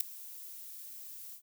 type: noise with ADSR envelope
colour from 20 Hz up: violet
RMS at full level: -24 dBFS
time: 0-1.42 s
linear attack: 7 ms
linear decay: 3 ms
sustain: -23 dB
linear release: 86 ms
effects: none